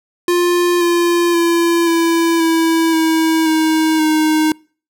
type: tone with pitch steps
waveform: square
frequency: 351.3 / 345.3 / 339.3 / 333.5 / 327.8 / 322.1 / 316.6 / 311.2 Hz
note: F4 / F4 / F4 / E4 / E4 / E4 / D#4 / D#4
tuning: +10 / -20 / -50 / +20 / -10 / -40 / +30 / 0 cents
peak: -12 dBFS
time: 0.28-4.52 s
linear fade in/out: 2 ms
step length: 530 ms
effects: noise-tail reverb RT60 0.4 s tail -26 dB re dry